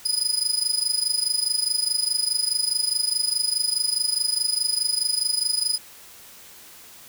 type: tone with amplitude modulation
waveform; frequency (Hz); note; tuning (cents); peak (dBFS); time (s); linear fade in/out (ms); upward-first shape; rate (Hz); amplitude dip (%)
30% pulse; 4978; D#8; 0; -15; 0.05-5.78; 10; sine; 24.8; 80
effects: white hiss -46 dBFS RMS until 7.08 s